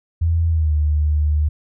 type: tone with pitch glide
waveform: sine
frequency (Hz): 83 to 75.24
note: E2 to D2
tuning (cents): +12 to +42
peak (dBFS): -14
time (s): 0.21-1.49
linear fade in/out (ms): 10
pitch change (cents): -170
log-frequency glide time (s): 0.48-0.74
effects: none